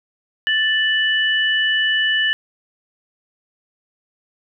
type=tone pair together; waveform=sine; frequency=1760 / 2960 Hz; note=A6 / F#7; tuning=0 / 0 cents; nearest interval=major sixth; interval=900 cents; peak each=-17 / -19 dBFS; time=0.47-2.33 s; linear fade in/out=0 ms; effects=none